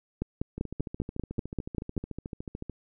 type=two click trains; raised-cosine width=3 ms; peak=-23 / -16 dBFS; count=30 / 10; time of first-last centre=0.58-2.697 / 0.22-1.978 s; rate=13.7 / 5.12 Hz; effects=none